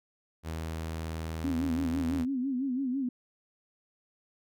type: tone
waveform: sawtooth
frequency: 80.6 Hz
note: E2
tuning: 38 cents flat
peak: -30 dBFS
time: 0.43-2.26 s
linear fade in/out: 50 ms
type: tone with vibrato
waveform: sine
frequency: 261.6 Hz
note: C4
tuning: in tune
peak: -28 dBFS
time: 1.44-3.09 s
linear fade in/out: 5 ms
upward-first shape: sine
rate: 6 Hz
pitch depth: 110 cents each way
effects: none